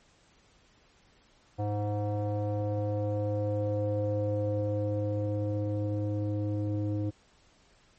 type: tone with low-pass filter sweep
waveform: square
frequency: 104 Hz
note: G#2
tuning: 3 cents sharp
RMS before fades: -30 dBFS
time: 1.58-7.11 s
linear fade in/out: 20 ms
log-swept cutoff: 660 to 400 Hz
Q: 5
effects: pink hiss -63 dBFS RMS until 7.98 s + MP3 32 kbps